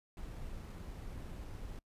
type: noise with sample-and-hold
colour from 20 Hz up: brown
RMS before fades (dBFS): -45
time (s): 0.17-1.79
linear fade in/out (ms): 2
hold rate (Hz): 11025
effects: noise-tail reverb RT60 0.1 s tail -26 dB re dry + resampled to 32000 Hz